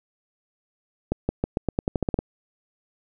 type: accelerating click train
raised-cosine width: 2 ms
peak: -9 dBFS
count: 12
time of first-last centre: 1.12-2.189 s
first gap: 170 ms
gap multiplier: 0.88
effects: none